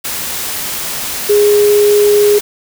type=tone in noise; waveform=sine; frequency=413.8 Hz; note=G#4; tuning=6 cents flat; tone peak=-6 dBFS; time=1.29-2.39 s; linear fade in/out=10 ms; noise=white; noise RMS=-20 dBFS; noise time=0.04-2.41 s; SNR=+11 dB; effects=none